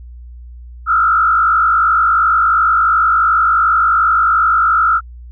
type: tone with frequency modulation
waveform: sine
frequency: 1337 Hz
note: E6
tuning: 24 cents sharp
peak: -9 dBFS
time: 0.86-5.01 s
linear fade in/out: 50 ms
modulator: 51.4 Hz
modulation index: 1.4
effects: added 60 Hz sine -31 dBFS peak until 5.31 s